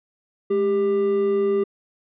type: tone pair together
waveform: triangle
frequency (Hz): 210.1 / 396.7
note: G#3 / G4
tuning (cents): +20 / +21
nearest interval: major seventh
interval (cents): 1101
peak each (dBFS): -26 / -16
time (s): 0.5-1.64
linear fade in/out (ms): 10
effects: resampled to 8000 Hz